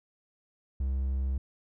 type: tone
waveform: triangle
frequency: 66.4 Hz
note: C2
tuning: 26 cents sharp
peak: -25 dBFS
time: 0.8-1.38 s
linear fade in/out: 5 ms
effects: none